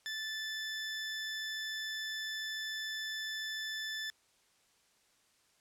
20% pulse tone, 1753 Hz, A6, 7 cents flat, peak -32 dBFS, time 0.06-4.1 s, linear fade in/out 0 ms, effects white hiss -70 dBFS RMS until 5.6 s + low-pass 9000 Hz 12 dB/octave

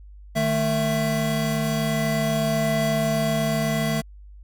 square tone cluster, 153.1 / 221.2 / 664 Hz, D#3 / A3 / E5, -28 / +9 / +12 cents, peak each -26 dBFS, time 0.35-4.02 s, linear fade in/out 20 ms, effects added 50 Hz sine -41 dBFS peak until 4.43 s

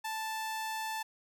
sawtooth tone, 880 Hz, A5, in tune, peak -31 dBFS, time 0.04-1.03 s, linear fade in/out 10 ms, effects none

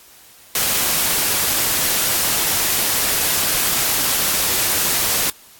white noise, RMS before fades -18 dBFS, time 0.55-5.3 s, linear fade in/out 2 ms, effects white hiss -46 dBFS RMS until 5.59 s + AAC 64 kbps

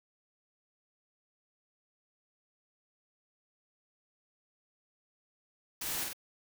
white noise with echo, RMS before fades -38 dBFS, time 5.81-6.04 s, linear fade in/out 5 ms, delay 46 ms, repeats 2, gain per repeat -2 dB, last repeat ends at 6.132 s, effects none

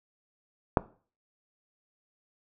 click, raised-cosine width 1 ms, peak -5 dBFS, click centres 0.772 s, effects noise-tail reverb RT60 0.4 s tail -19 dB re dry

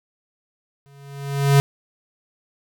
square tone with exponential growth, 140 Hz, C#3, 18 cents sharp, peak -10 dBFS, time 0.86-1.6 s, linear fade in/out 0 ms, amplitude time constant 160 ms, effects none

